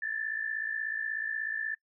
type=tone pair together; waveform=sine; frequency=1718 / 1774.5 Hz; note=A6 / A6; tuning=-42 / +14 cents; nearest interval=minor second; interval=56 cents; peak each=-35 / -33 dBFS; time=0.02-1.75 s; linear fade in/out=5 ms; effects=noise-tail reverb RT60 0.1 s tail -24 dB re dry